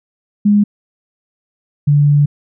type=tone pair in turn; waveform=sine; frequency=206 / 145.37 Hz; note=G#3 / D3; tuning=-14 / -17 cents; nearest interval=tritone; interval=603 cents; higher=first; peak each=-7 dBFS; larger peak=neither; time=0.45-0.64 / 1.87-2.26 s; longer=second; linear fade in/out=10 ms; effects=none